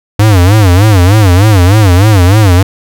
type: tone with vibrato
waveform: square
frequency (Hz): 98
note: G2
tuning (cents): 0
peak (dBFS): -3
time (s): 0.19-2.63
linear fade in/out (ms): 5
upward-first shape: sine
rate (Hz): 3.3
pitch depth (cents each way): 200
effects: none